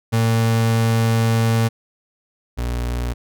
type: tone pair in turn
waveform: 35% pulse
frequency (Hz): 113.8 / 60.28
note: A#2 / B1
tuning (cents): -41 / -41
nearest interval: major seventh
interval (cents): 1100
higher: first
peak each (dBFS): -13 / -19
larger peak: first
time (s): 0.12-1.69 / 2.57-3.14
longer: first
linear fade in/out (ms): 20
effects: none